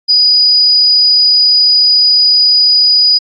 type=tone; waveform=sine; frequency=4933 Hz; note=D#8; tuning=16 cents flat; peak=-5 dBFS; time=0.08-3.19 s; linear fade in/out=20 ms; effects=AAC 64 kbps